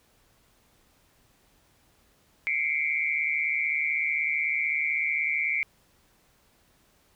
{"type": "tone cluster", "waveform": "sine", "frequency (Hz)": [2068, 2184, 2335], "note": ["C7", "C#7", "D7"], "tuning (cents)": [-21, -26, -11], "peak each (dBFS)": [-31, -28, -28], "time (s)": [2.47, 5.63], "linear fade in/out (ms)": 0, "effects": ["pink hiss -64 dBFS RMS until 7.15 s"]}